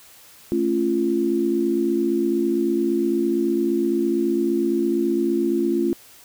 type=chord; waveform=sine; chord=A augmented; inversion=none; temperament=just; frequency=220 / 275 / 343.8 Hz; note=A3 / C#4 / E#4; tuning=0 / -14 / -27 cents; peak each=-25 / -24 / -20 dBFS; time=0.52-5.93 s; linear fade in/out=0 ms; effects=white hiss -48 dBFS RMS until 6.24 s